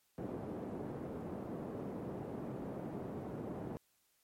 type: band-pass noise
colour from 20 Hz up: pink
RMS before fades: -43 dBFS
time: 0.18-3.77 s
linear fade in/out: 0 ms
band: 160 to 520 Hz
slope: 12 dB/octave
effects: white hiss -75 dBFS RMS until 4.23 s + MP3 64 kbps